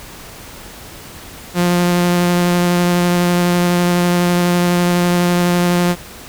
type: tone with vibrato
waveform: sawtooth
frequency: 176 Hz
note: F3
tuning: 14 cents sharp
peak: -8 dBFS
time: 1.54-5.96 s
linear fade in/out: 50 ms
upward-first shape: sine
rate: 12 Hz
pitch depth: 10 cents each way
effects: pink hiss -35 dBFS RMS until 6.28 s